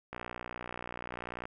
click train, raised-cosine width 0.5 ms, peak -24 dBFS, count 81, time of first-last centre 0.13-1.455 s, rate 60.4 Hz, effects none

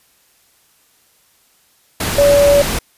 sine tone in noise, 571 Hz, D5, 49 cents flat, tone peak -7 dBFS, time 2.18-2.62 s, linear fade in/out 5 ms, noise pink, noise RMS -19 dBFS, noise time 2-2.79 s, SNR +9 dB, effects white hiss -55 dBFS RMS until 2.97 s + resampled to 32000 Hz

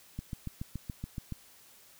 click train, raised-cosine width 5 ms, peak -24 dBFS, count 9, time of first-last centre 0.19-1.323 s, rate 7.06 Hz, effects white hiss -58 dBFS RMS until 1.99 s

